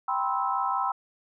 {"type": "chord", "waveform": "sine", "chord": "C major seventh", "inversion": "second", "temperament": "just", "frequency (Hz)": [784.9, 981.1, 1046.5, 1308.1], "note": ["G5", "B5", "C6", "E6"], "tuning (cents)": [2, -12, 0, -14], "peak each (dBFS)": -30, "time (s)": [0.08, 0.92], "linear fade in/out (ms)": 5, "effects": []}